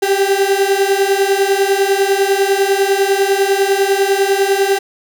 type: beating tone pair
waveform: 35% pulse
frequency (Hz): 388.2 / 398.2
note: G4 / G4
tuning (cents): -17 / +27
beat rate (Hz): 10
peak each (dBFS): -13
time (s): 0.02-4.79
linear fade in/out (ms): 10
effects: none